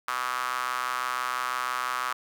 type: tone with high-pass filter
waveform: sawtooth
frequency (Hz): 126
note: B2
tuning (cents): +35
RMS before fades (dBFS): -30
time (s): 0.08-2.13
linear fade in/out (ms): 0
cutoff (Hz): 1200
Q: 4.8
effects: none